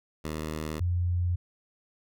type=tone pair in turn; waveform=10% pulse / sine; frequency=77.78 / 88.18 Hz; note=D#2 / F2; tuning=0 / +17 cents; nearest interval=major second; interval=217 cents; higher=second; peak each=-24 dBFS; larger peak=neither; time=0.24-0.8 / 0.8-1.36 s; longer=neither; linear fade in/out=10 ms; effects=none